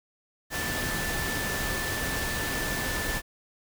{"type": "tone in noise", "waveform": "sine", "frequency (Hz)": 1760, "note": "A6", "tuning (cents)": 0, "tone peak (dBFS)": -33, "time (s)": [0.5, 3.22], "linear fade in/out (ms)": 50, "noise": "pink", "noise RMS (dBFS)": -31, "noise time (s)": [0.5, 3.22], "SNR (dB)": -5, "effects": []}